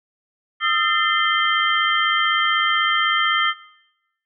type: tone cluster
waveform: sine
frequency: 1246 / 1342 / 1793 / 2071 / 3143 Hz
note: D#6 / E6 / A6 / C7 / G7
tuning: +2 / +31 / +32 / -18 / +4 cents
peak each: -23 dBFS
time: 0.6-3.54 s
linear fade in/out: 50 ms
effects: noise-tail reverb RT60 1.0 s tail -22 dB re dry